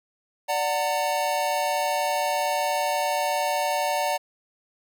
square chord, D augmented, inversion none, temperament equal with one note detuned, 587.3 / 740 / 908.4 Hz, D5 / F#5 / A#5, 0 / 0 / -45 cents, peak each -28 dBFS, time 0.48-4.18 s, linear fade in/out 20 ms, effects none

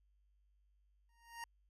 25% pulse tone with exponential growth, 932.3 Hz, A#5, in tune, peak -38 dBFS, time 1.09-1.44 s, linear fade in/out 2 ms, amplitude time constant 76 ms, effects added 50 Hz sine -70 dBFS peak until 1.69 s + resampled to 32000 Hz

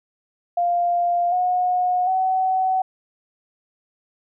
sine tone with pitch steps, 698.5 / 725.2 / 753 Hz, F5 / F#5 / F#5, 0 / -35 / +30 cents, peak -17 dBFS, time 0.57-2.82 s, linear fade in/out 5 ms, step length 750 ms, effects none

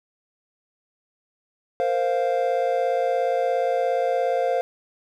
triangle chord, Bb suspended second, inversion none, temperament equal, 466.2 / 523.3 / 698.5 Hz, Bb4 / C5 / F5, 0 / 0 / 0 cents, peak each -25 / -21 / -22 dBFS, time 1.8-4.61 s, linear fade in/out 0 ms, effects none

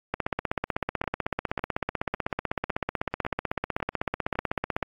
two click trains, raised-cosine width 0.5 ms, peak -19 / -11 dBFS, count 7 / 76, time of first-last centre 1.04-4.355 / 0.14-4.827 s, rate 1.81 / 16 Hz, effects AAC 32 kbps

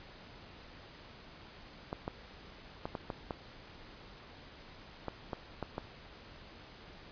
clicks, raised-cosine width 1 ms, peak -22 dBFS, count 10, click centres 1.929 / 2.079 / 2.855 / 2.952 / 3.102 / 3.308 / 5.083 / 5.332 / 5.627 / 5.781 s, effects pink hiss -53 dBFS RMS until 7.11 s + resampled to 11025 Hz

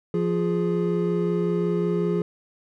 triangle tone cluster, 173.3 / 350.7 / 416.1 Hz, F3 / F4 / G#4, -13 / +7 / +3 cents, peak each -22 / -26 / -23 dBFS, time 0.14-2.22 s, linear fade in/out 2 ms, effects none

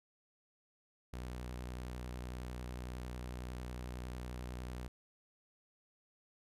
sawtooth tone with vibrato, 61.74 Hz, B1, in tune, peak -38 dBFS, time 1.13-4.88 s, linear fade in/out 5 ms, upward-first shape square, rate 11 Hz, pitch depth 27 cents each way, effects resampled to 32000 Hz

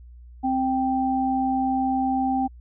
sine tone pair together, 261.6 / 784 Hz, C4 / G5, 0 / 0 cents, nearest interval octave + perfect fifth, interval 1900 cents, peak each -23 dBFS, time 0.43-2.48 s, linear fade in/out 20 ms, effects added 60 Hz sine -42 dBFS peak until 2.6 s

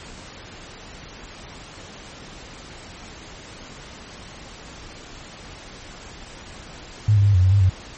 sine tone with pitch steps, 105.5 / 100.6 / 101.6 / 90.6 / 93.9 / 100.2 / 93.8 Hz, G#2 / G2 / G#2 / F#2 / F#2 / G2 / F#2, +28 / +45 / -38 / -36 / +26 / +38 / +24 cents, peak -12 dBFS, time 7.08-7.696 s, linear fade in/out 5 ms, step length 88 ms, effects pink hiss -40 dBFS RMS until 7.97 s + MP3 32 kbps

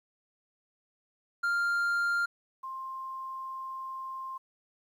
triangle / sine tone pair in turn, 1396.9 / 1055.3 Hz, F6 / C6, 0 / +14 cents, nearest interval perfect fourth, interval 486 cents, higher first, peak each -24 / -36 dBFS, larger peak first, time 1.43-2.26 / 2.63-4.38 s, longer second, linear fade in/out 10 ms, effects 11-bit

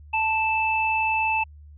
sine tone pair together, 881.5 / 2637 Hz, A5 / E7, +3 / 0 cents, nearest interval octave + perfect fifth, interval 1897 cents, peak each -23 dBFS, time 0.13-1.44 s, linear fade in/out 10 ms, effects added 74 Hz sine -43 dBFS peak until 1.77 s

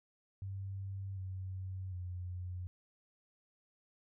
sine tone with pitch steps, 97.2 / 94 / 90.1 Hz, G2 / F#2 / F#2, -14 / +28 / -45 cents, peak -39 dBFS, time 0.42-2.67 s, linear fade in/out 0 ms, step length 750 ms, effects none

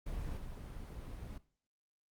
brown noise with level steps, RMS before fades -41 / -45 dBFS, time 0.06-1.38 s, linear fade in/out 5 ms, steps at 0.37 s, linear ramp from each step 2 ms, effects noise-tail reverb RT60 0.4 s tail -17 dB re dry + Opus 24 kbps

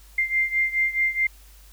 sine beating tone pair, 2096 / 2100.7 Hz, C7 / C7, +2 / +6 cents, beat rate 4.7 Hz, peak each -22 / -25 dBFS, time 0.18-1.27 s, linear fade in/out 5 ms, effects added 50 Hz sine -47 dBFS peak until 1.72 s + white hiss -54 dBFS RMS until 1.72 s

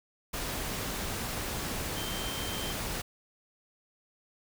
sine tone in noise, 3134 Hz, G7, 1 cent flat, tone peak -40 dBFS, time 1.96-2.73 s, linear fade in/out 10 ms, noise pink, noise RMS -35 dBFS, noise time 0.33-3.02 s, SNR -8 dB, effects none

